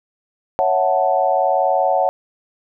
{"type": "chord", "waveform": "sine", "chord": "F# minor seventh", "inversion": "second", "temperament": "equal", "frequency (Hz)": [554.4, 659.3, 740, 880], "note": ["C#5", "E5", "F#5", "A5"], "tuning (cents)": [0, 0, 0, 0], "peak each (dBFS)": [-19, -21, -17, -22], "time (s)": [0.59, 2.09], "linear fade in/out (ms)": 0, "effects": []}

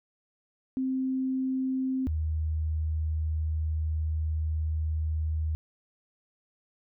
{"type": "tone pair in turn", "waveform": "sine", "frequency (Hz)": [261.6, 78.36], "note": ["C4", "D#2"], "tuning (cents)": [0, 13], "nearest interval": "octave + major sixth", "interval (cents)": 2087, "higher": "first", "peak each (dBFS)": -26, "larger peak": "neither", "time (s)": [[0.77, 2.07], [2.07, 5.55]], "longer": "second", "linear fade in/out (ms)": 0, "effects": []}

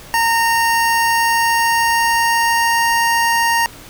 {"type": "tone with pitch glide", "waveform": "25% pulse", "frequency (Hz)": [920, 928], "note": ["A#5", "A#5"], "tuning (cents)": [-23, -8], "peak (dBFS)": -9, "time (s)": [0.14, 3.66], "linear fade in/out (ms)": 0, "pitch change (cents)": 15, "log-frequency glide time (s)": [0.28, 2.91], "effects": ["pink hiss -38 dBFS RMS until 3.89 s"]}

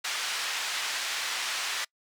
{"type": "band-pass noise", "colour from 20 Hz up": "pink", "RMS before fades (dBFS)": -32, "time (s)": [0.04, 1.85], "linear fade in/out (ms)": 10, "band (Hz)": [1500, 6400], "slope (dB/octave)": 12, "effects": ["noise-tail reverb RT60 0.1 s tail -26 dB re dry"]}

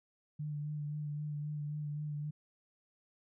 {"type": "tone with vibrato", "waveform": "sine", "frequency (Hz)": 148.8, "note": "D3", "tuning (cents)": 23, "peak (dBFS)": -36, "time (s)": [0.39, 2.31], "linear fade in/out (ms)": 10, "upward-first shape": "sine", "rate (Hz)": 3.8, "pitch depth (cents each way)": 23, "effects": []}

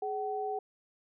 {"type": "tone pair together", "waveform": "sine", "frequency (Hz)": [419.6, 759], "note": ["G#4", "F#5"], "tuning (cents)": [18, 44], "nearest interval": "minor seventh", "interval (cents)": 1026, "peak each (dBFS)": [-35, -34], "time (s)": [0.02, 0.59], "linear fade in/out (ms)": 5, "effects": []}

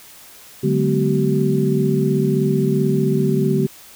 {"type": "tone cluster", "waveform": "sine", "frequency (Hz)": [146, 188, 210.9, 246.6, 381.7], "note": ["D3", "F#3", "G#3", "B3", "G4"], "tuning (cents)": [-10, 28, 27, -2, -46], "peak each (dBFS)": [-19, -23, -22, -23, -20], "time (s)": [0.63, 3.67], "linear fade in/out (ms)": 10, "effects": ["white hiss -43 dBFS RMS until 3.95 s"]}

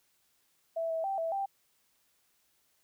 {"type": "tone with pitch steps", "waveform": "sine", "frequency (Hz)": [659, 650, 780, 657, 786], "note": ["E5", "E5", "G5", "E5", "G5"], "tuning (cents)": [-1, -24, -9, -6, 4], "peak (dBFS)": -30, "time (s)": [0.76, 1.46], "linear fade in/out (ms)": 10, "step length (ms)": 140, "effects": ["white hiss -72 dBFS RMS until 2.83 s"]}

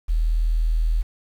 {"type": "tone", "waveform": "sine", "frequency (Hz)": 40.31, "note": "E1", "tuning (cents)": -38, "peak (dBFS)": -17, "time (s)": [0.08, 1.03], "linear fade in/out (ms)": 20, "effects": ["8-bit"]}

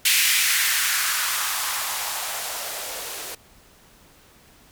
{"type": "noise with band-pass filter sweep", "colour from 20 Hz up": "violet", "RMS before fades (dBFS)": -24, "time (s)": [0.05, 3.35], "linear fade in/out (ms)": 5, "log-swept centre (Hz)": [2400, 420], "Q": 2.2, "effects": ["pink hiss -53 dBFS RMS until 4.71 s"]}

